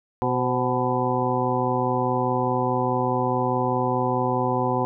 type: harmonic tone with a mistuned harmonic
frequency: 124.8 Hz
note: B2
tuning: 19 cents sharp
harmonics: 1 / 2 / 3 / 4 / 6 / 7 / 8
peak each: -28 / -28 / -28 / -28 / -28 / -28 / -28 dBFS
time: 0.22-4.85 s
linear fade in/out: 0 ms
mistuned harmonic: 4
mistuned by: +54 cents
effects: none